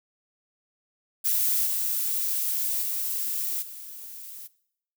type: noise with level steps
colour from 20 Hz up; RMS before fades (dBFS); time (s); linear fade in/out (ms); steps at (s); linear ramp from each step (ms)
violet; -24 / -27 / -29 / -41; 1.24-4.48; 20; 1.65 / 2.81 / 3.61; 20
effects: noise-tail reverb RT60 0.7 s tail -20 dB re dry